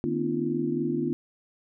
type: tone cluster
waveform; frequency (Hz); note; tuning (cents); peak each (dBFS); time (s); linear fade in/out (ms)
sine; 151.9 / 237 / 260.2 / 299.7 / 344.9; D#3 / A#3 / C4 / D4 / F4; -41 / +29 / -9 / +35 / -22; -34 / -31 / -31 / -33 / -29; 0.04-1.13; 0
effects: none